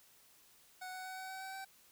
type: tone with pitch steps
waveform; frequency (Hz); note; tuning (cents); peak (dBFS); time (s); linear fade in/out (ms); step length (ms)
25% pulse; 740 / 745.1 / 750.3 / 755.5 / 760.8 / 766.1 / 771.4; F#5 / F#5 / F#5 / F#5 / F#5 / G5 / G5; 0 / +12 / +24 / +36 / +48 / -40 / -28; -40; 0.81-1.65; 10; 120
effects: white hiss -65 dBFS RMS until 1.91 s